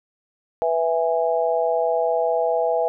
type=chord; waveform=sine; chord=E major; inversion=second; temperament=just; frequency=494.4 / 659.3 / 824.1 Hz; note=B4 / E5 / G#5; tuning=+2 / 0 / -14 cents; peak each=-22 / -21 / -25 dBFS; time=0.62-2.88 s; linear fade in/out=0 ms; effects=none